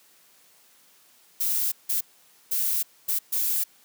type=noise bursts at uneven times; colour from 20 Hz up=violet; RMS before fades=-25 dBFS; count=5; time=1.4-1.72 / 1.89-2.01 / 2.51-2.83 / 3.08-3.19 / 3.32-3.64 s; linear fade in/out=10 ms; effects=white hiss -58 dBFS RMS until 3.84 s + high-pass 150 Hz 12 dB/octave